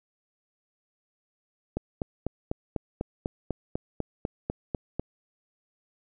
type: click train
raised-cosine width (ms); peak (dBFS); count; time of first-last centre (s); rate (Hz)
2; -15; 14; 1.77-4.996; 4.03
effects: none